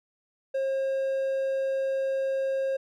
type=tone; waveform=triangle; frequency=537 Hz; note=C5; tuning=45 cents sharp; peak=-23 dBFS; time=0.54-2.77 s; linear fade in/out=10 ms; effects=none